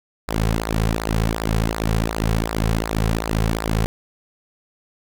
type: tone with flanger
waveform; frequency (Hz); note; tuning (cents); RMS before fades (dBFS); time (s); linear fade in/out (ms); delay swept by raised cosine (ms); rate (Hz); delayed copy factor
sawtooth; 54.9; A1; -3; -21; 0.28-3.86; 0; 0.31 to 3.41; 2.7; -0.75
effects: none